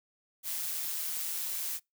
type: noise with amplitude modulation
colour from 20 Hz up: blue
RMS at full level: -33 dBFS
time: 0.43-1.8 s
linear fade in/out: 50 ms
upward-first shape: sine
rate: 163 Hz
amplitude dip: 45%
effects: noise-tail reverb RT60 0.2 s tail -26 dB re dry